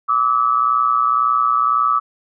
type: tone pair together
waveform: sine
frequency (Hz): 1162 / 1283.9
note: D6 / E6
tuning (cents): -19 / -46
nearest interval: major second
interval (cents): 173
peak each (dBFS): -16 / -16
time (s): 0.08-2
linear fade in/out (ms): 20
effects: none